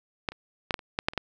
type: clicks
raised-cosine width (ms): 0.3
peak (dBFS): -11 / -27 / -10 / -9 / -29 / -10 / -6 / -26 / -11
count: 9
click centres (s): 0.288 / 0.32 / 0.708 / 0.742 / 0.792 / 0.989 / 1.085 / 1.135 / 1.177
effects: none